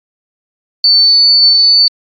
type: tone with amplitude modulation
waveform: sine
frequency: 4501 Hz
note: C#8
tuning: 26 cents sharp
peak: -3 dBFS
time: 0.84-1.88 s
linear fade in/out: 2 ms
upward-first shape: sine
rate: 199 Hz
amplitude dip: 30%
effects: AAC 32 kbps